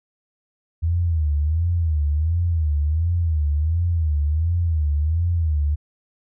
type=tone with vibrato; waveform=sine; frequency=79.7 Hz; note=D#2; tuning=42 cents sharp; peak=-17 dBFS; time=0.82-5.76 s; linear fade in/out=20 ms; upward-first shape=sine; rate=1.4 Hz; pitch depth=150 cents each way; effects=none